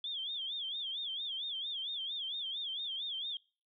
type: tone with vibrato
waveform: sine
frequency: 3383 Hz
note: G#7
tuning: 31 cents sharp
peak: -36 dBFS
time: 0.04-3.37 s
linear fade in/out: 2 ms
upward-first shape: sine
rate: 4.4 Hz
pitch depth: 150 cents each way
effects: noise-tail reverb RT60 0.4 s tail -25 dB re dry